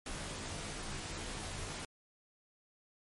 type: noise with comb filter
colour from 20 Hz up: pink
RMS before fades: -42 dBFS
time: 0.06-1.85 s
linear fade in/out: 2 ms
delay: 17 ms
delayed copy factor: -0.75
effects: MP3 48 kbps